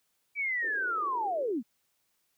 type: linear sweep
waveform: sine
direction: down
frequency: 2323 to 199.5 Hz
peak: -28 dBFS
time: 0.35-1.63 s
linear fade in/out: 50 ms
type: band-pass noise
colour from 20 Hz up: pink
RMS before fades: -46 dBFS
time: 0.62-1.53 s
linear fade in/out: 10 ms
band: 350 to 470 Hz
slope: 48 dB/octave
effects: white hiss -75 dBFS RMS until 2.37 s